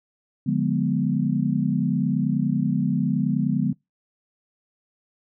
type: chord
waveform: sine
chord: D diminished seventh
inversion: none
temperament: equal with one note detuned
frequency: 146.83 / 177.77 / 207.7 / 246.9 Hz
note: D3 / F3 / Ab3 / Cb4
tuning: 0 / +31 / 0 / 0 cents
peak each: -25 dBFS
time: 0.46-3.73 s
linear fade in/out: 10 ms
effects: noise-tail reverb RT60 0.2 s tail -25 dB re dry